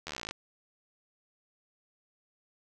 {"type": "slowing click train", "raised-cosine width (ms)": 0.2, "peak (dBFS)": -20, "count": 16, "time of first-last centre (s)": [0.07, 0.31], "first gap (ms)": 12, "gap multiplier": 1.04, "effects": []}